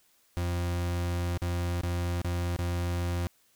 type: tone with dropouts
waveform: 40% pulse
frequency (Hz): 87.31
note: F2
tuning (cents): 0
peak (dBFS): -27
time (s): 0.37-3.27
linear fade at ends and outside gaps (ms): 0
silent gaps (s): 1.375-1.419 / 1.812-1.834 / 2.216-2.246 / 2.563-2.589
effects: white hiss -66 dBFS RMS until 3.55 s